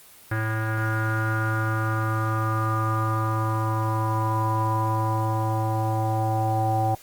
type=tone with low-pass filter sweep; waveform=square; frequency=110 Hz; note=A2; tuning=in tune; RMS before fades=-24 dBFS; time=0.31-6.95 s; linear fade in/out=5 ms; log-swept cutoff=1600 to 770 Hz; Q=7.9; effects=white hiss -49 dBFS RMS until 7.02 s + Opus 24 kbps